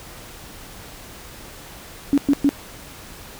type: tone bursts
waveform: sine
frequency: 282.4 Hz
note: C#4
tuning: 32 cents sharp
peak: -12 dBFS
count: 3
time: 2.13-2.491 s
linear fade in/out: 0 ms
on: 47 ms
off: 110 ms
effects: pink hiss -40 dBFS RMS until 3.39 s